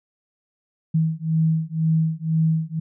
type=beating tone pair; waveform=sine; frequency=159.4 / 161.4 Hz; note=D#3 / E3; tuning=+42 / -36 cents; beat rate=2 Hz; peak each=-21 dBFS; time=0.94-2.8 s; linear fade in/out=10 ms; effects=none